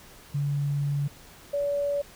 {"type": "tone pair in turn", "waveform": "sine", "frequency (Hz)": [142.9, 571.6], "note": ["D3", "D5"], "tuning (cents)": [-47, -47], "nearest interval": "2 octaves", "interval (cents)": 2400, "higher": "second", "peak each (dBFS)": [-24, -24], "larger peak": "neither", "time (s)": [[0.34, 1.08], [1.53, 2.02]], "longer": "first", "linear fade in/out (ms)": 10, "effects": ["pink hiss -50 dBFS RMS until 2.15 s"]}